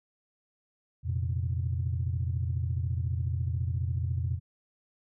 sine chord, F suspended fourth, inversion none, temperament equal with one note detuned, 86.7 / 116.54 / 130.81 Hz, F2 / Bb2 / C3, -12 / 0 / 0 cents, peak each -29 / -32 / -34 dBFS, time 1.03-4.4 s, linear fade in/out 50 ms, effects tanh soft clip ceiling -19 dBFS

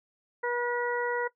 harmonic tone, 483.2 Hz, B4, 38 cents flat, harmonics 1 / 2 / 3 / 4, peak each -30 / -33 / -35 / -36 dBFS, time 0.43-1.28 s, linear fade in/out 10 ms, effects noise-tail reverb RT60 0.1 s tail -18 dB re dry

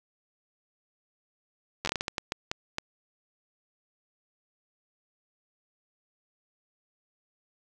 slowing click train, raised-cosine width 0.2 ms, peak -12 dBFS, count 12, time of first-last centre 1.85-2.784 s, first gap 10 ms, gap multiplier 1.39, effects none

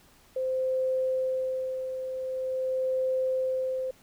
sine tone with tremolo, 519 Hz, C5, 14 cents flat, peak -24 dBFS, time 0.36-3.91 s, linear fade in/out 5 ms, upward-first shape sine, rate 0.45 Hz, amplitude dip 55%, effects pink hiss -59 dBFS RMS until 4.02 s

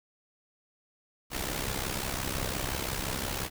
pink noise with amplitude modulation, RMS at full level -30 dBFS, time 1.3-3.5 s, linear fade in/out 50 ms, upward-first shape sine, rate 65.7 Hz, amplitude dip 70%, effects none

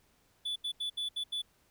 triangle tone bursts at uneven times, 3461 Hz, A7, 29 cents flat, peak -31 dBFS, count 6, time 0.45-0.56 / 0.64-0.72 / 0.8-0.9 / 0.97-1.09 / 1.16-1.24 / 1.32-1.42 s, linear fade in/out 10 ms, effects pink hiss -69 dBFS RMS until 1.7 s

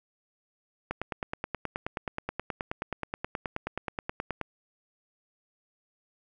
click train, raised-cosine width 0.5 ms, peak -16 dBFS, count 34, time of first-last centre 0.91-4.413 s, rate 9.42 Hz, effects none

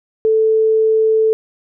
sine tone, 440 Hz, A4, in tune, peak -10 dBFS, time 0.25-1.33 s, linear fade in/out 0 ms, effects none

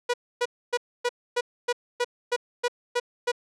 sawtooth tone bursts, 486 Hz, B4, 28 cents flat, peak -18 dBFS, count 11, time 0.09-3.318 s, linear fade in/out 10 ms, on 48 ms, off 270 ms, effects low-pass 7000 Hz 12 dB/octave

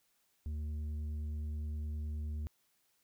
sine tone with tanh clipping, 75.8 Hz, D#2, 45 cents flat, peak -37 dBFS, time 0.46-2.47 s, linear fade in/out 0 ms, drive 6 dB, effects white hiss -75 dBFS RMS until 3.03 s

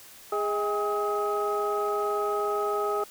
sine tone cluster, 413.3 / 635 / 812 / 1267 Hz, G#4 / D#5 / G#5 / D#6, -8 / +35 / -39 / +31 cents, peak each -27 / -34 / -32 / -29 dBFS, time 0.32-3.04 s, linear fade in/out 5 ms, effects tanh soft clip ceiling -17 dBFS + white hiss -49 dBFS RMS until 3.1 s

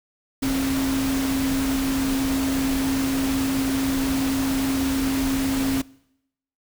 sine tone in noise, 268.5 Hz, C4, 45 cents sharp, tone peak -21 dBFS, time 0.42-5.82 s, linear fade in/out 10 ms, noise pink, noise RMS -29 dBFS, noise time 0.42-5.82 s, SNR +5 dB, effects noise-tail reverb RT60 0.8 s tail -23 dB re dry

